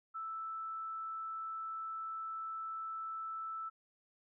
sine tone, 1318.5 Hz, E6, in tune, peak -39 dBFS, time 0.14-3.7 s, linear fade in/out 20 ms, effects none

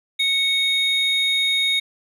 triangle tone pair together, 2217 / 3726 Hz, C#7 / A#7, 0 / -2 cents, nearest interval major sixth, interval 898 cents, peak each -21 / -17 dBFS, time 0.19-1.8 s, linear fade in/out 10 ms, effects none

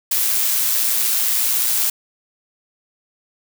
blue noise with amplitude modulation, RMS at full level -17 dBFS, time 0.11-1.9 s, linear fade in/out 5 ms, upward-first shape sine, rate 116 Hz, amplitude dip 30%, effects none

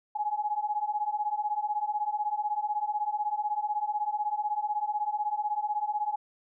sine beating tone pair, 830.6 / 846.6 Hz, G#5 / G#5, 0 / +33 cents, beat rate 16 Hz, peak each -31 / -30 dBFS, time 0.15-6.16 s, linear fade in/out 10 ms, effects none

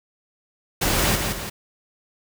pink noise with echo, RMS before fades -21 dBFS, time 0.81-1.16 s, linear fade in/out 10 ms, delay 170 ms, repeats 2, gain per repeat -5 dB, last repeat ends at 1.5 s, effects none

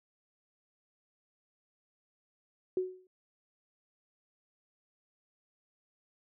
sine tone with exponential decay, 370 Hz, F#4, in tune, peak -25 dBFS, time 2.77-3.07 s, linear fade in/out 2 ms, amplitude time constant 64 ms, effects none

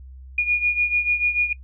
sine beating tone pair, 2438 / 2444.8 Hz, D#7 / D#7, -36 / -31 cents, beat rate 6.8 Hz, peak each -19 / -23 dBFS, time 0.38-1.53 s, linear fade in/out 5 ms, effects noise-tail reverb RT60 0.1 s tail -21 dB re dry + added 65 Hz sine -38 dBFS peak until 1.63 s

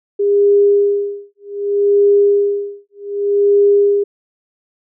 sine tone with tremolo, 405.1 Hz, G#4, 43 cents flat, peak -7 dBFS, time 0.19-4.04 s, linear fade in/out 10 ms, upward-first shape sine, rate 0.65 Hz, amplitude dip 100%, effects none

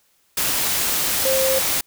sine tone in noise, 529 Hz, C5, 19 cents sharp, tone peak -18 dBFS, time 1.25-1.59 s, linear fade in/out 5 ms, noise white, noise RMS -21 dBFS, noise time 0.37-1.81 s, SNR 0 dB, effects white hiss -62 dBFS RMS until 1.86 s

